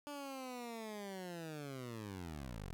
15% pulse linear sweep, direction down, 293.7 to 39.44 Hz, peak -38 dBFS, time 0.07-2.73 s, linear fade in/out 0 ms, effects none

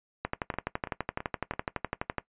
two click trains, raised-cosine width 0.5 ms, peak -14 / -21 dBFS, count 24 / 4, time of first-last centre 0.25-2.183 / 0.54-1.537 s, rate 11.9 / 3.01 Hz, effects noise-tail reverb RT60 0.1 s tail -18 dB re dry + resampled to 8000 Hz

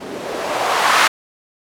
violet noise with low-pass filter sweep, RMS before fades -18 dBFS, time 0-1.08 s, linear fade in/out 10 ms, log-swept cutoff 300 to 1400 Hz, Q 1.5, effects none

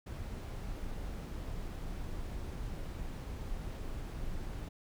brown noise, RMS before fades -40 dBFS, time 0.06-4.69 s, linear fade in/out 10 ms, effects none

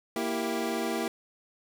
25% pulse chord, E diminished, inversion second, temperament equal, 233.1 / 329.6 / 392 Hz, Bb3 / E4 / G4, 0 / 0 / 0 cents, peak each -29 / -29 / -30 dBFS, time 0.16-1.08 s, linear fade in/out 2 ms, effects none

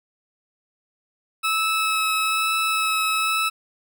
20% pulse tone with vibrato, 1300 Hz, E6, 24 cents flat, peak -15 dBFS, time 1.43-3.5 s, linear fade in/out 20 ms, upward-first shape sine, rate 1.1 Hz, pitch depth 11 cents each way, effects none

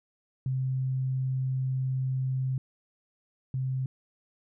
sine tone pair in turn, 130.81 / 130.81 Hz, C3 / C3, 0 / 0 cents, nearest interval unison, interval 0 cents, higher neither, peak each -26 / -27 dBFS, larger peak first, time 0.46-2.58 / 3.54-3.86 s, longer first, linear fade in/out 2 ms, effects none

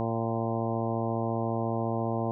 harmonic tone with a mistuned harmonic, 114.4 Hz, A#2, 32 cents flat, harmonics 1 / 2 / 3 / 4 / 5 / 6 / 7 / 8 / 9, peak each -32 / -33 / -35 / -37 / -36 / -36 / -38 / -41 / -41 dBFS, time 0-2.31 s, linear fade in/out 0 ms, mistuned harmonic 7, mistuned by -32 cents, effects none

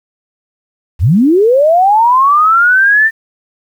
sine linear sweep, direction up, 59.9 to 1811 Hz, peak -5 dBFS, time 0.99-3.11 s, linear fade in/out 50 ms, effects 7-bit

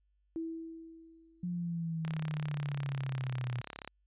sine tone with exponential decay, 327.1 Hz, E4, 13 cents flat, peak -33 dBFS, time 0.36-1.79 s, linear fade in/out 0 ms, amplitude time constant 310 ms
sine exponential sweep, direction down, 178.4 to 122 Hz, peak -33 dBFS, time 1.43-3.61 s, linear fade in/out 5 ms
click train, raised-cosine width 0.3 ms, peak -26 dBFS, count 64, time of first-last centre 2.05-3.876 s, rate 34.5 Hz
effects added 50 Hz sine -70 dBFS peak until 4.06 s + resampled to 8000 Hz

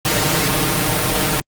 pink noise with comb filter, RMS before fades -17 dBFS, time 0.05-1.4 s, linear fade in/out 0 ms, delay 6.5 ms, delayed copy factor +0.85, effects high-pass 60 Hz 12 dB/octave + Opus 48 kbps

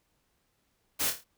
white noise with echo, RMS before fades -29 dBFS, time 0.99-1.11 s, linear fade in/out 20 ms, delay 27 ms, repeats 5, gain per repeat -6 dB, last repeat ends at 1.245 s, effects pink hiss -74 dBFS RMS until 1.37 s

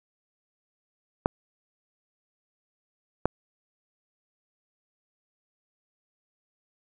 clicks, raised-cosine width 1 ms, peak -7 dBFS, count 2, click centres 1.259 / 3.256 s, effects none

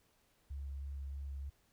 sine tone with vibrato, 69.3 Hz, C#2, in tune, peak -40 dBFS, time 0.5-1.5 s, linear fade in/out 10 ms, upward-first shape square, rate 3.2 Hz, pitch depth 10 cents each way, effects pink hiss -73 dBFS RMS until 1.72 s

